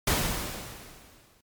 pink noise with exponential decay, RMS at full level -23 dBFS, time 0.07-1.41 s, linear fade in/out 5 ms, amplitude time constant 290 ms, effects MP3 96 kbps

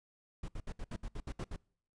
brown noise bursts, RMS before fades -40 dBFS, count 10, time 0.43-1.563 s, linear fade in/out 5 ms, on 53 ms, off 67 ms, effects noise-tail reverb RT60 0.6 s tail -26 dB re dry + resampled to 22050 Hz

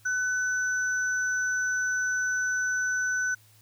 sine tone pair together, 1500 / 6000 Hz, F#6 / F#8, +23 / +23 cents, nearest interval 2 octaves, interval 2400 cents, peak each -25 / -35 dBFS, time 0.05-3.35 s, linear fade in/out 10 ms, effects added 107 Hz sine -58 dBFS peak until 3.61 s + white hiss -60 dBFS RMS until 3.61 s

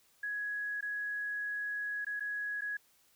sine tone with dropouts, 1671 Hz, G#6, 10 cents sharp, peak -34 dBFS, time 0.23-2.77 s, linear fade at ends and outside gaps 5 ms, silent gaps 0.809-0.825 / 2.048-2.066 / 2.197-2.205 / 2.61-2.618 s, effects white hiss -68 dBFS RMS until 3.15 s

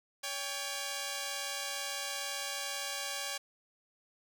5% pulse tone pair together, 564.6 / 798 Hz, C#5 / G5, +32 / +31 cents, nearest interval tritone, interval 599 cents, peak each -27 dBFS, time 0.23-3.38 s, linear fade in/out 10 ms, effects none

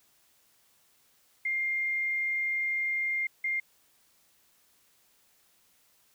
sine tone pair in turn, 2112 / 2112 Hz, C7 / C7, +16 / +16 cents, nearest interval unison, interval 0 cents, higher neither, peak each -27 dBFS, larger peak neither, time 1.45-3.27 / 3.44-3.6 s, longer first, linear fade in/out 5 ms, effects white hiss -66 dBFS RMS until 6.14 s

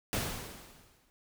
pink noise with exponential decay, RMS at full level -31 dBFS, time 0.13-1.1 s, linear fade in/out 0 ms, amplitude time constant 210 ms, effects none

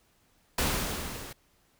pink noise with level ramp, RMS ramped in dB -26 to -43 dBFS, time 0.58-1.33 s, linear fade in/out 5 ms, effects pink hiss -67 dBFS RMS until 1.79 s

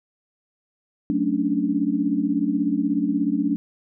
sine chord, D major seventh, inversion first, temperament equal, 185 / 220 / 277.2 / 293.7 Hz, F#3 / A3 / C#4 / D4, 0 / 0 / 0 / 0 cents, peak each -28 / -26 / -24 / -23 dBFS, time 1.1-3.56 s, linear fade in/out 0 ms, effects none

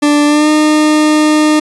40% pulse tone with pitch glide, 293.7 to 305.1 Hz, D4 to D#4, 0 to -34 cents, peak -6 dBFS, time 0.02-1.6 s, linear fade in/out 10 ms, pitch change +66 cents, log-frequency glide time 0.26-0.49 s, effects resampled to 24000 Hz

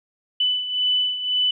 sine beating tone pair, 2992 / 2993.9 Hz, F#7 / F#7, +19 / +20 cents, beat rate 1.9 Hz, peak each -20 / -26 dBFS, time 0.4-1.51 s, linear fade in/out 5 ms, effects none

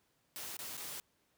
white noise with dropouts, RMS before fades -44 dBFS, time 0.36-1 s, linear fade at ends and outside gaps 0 ms, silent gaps 0.568-0.59 / 0.769-0.776 s, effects pink hiss -75 dBFS RMS until 1.37 s + high-pass 80 Hz 12 dB/octave

